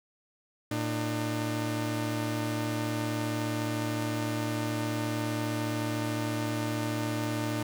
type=tone pair together; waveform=sawtooth; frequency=113.61 / 301.3 Hz; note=A#2 / D4; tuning=-44 / +44 cents; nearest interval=octave + perfect fourth; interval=1688 cents; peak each=-28 dBFS; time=0.71-7.63 s; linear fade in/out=5 ms; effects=none